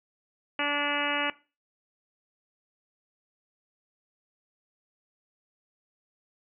harmonic tone, 289.8 Hz, D4, 23 cents flat, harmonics 1 / 2 / 3 / 4 / 5 / 6 / 7 / 8 / 9 / 10, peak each -35 / -35 / -35 / -35 / -35 / -35 / -35 / -35 / -35 / -35 dBFS, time 0.59-1.3 s, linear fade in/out 2 ms, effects noise-tail reverb RT60 0.3 s tail -18 dB re dry

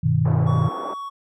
sine chord, G augmented, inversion none, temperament equal, 98 / 123.47 / 155.56 Hz, G2 / B2 / D#3, 0 / 0 / 0 cents, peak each -23 / -20 / -19 dBFS, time 0.03-0.69 s, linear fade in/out 10 ms
pink band-pass noise, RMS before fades -32 dBFS, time 0.25-0.94 s, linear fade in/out 5 ms, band 280 to 1100 Hz, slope 24 dB/octave
triangle tone with vibrato, 1120 Hz, C#6, 18 cents sharp, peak -27 dBFS, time 0.46-1.1 s, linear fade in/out 20 ms, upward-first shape sine, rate 2.8 Hz, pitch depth 10 cents each way
effects none

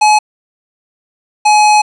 square tone pair in turn, 849 / 844.5 Hz, G#5 / G#5, +38 / +29 cents, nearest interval unison, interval 9 cents, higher first, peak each -6 dBFS, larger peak neither, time 0.01-0.19 / 1.45-1.82 s, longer second, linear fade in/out 10 ms, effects resampled to 22050 Hz + 7-bit

